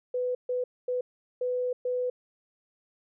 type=tone bursts at uneven times; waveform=sine; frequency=498.4 Hz; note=B4; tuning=16 cents sharp; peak=-26 dBFS; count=5; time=0.14-0.35 / 0.49-0.64 / 0.88-1.01 / 1.41-1.73 / 1.85-2.1 s; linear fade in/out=5 ms; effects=none